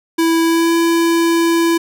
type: tone with pitch glide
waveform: square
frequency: 329.6 to 334.6 Hz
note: E4 to E4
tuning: 0 to +26 cents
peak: -12 dBFS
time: 0.18-1.78 s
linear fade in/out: 10 ms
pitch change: +26 cents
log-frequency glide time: 0.43-0.75 s
effects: none